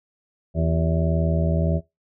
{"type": "harmonic tone with a mistuned harmonic", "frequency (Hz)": 81.4, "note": "E2", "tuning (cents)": -21, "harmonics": [1, 2, 3, 4, 5, 7, 8], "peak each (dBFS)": [-22, -22, -34, -33, -34, -30, -30], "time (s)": [0.54, 1.81], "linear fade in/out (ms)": 50, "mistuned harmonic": 4, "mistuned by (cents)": 110, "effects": ["noise-tail reverb RT60 0.2 s tail -21 dB re dry"]}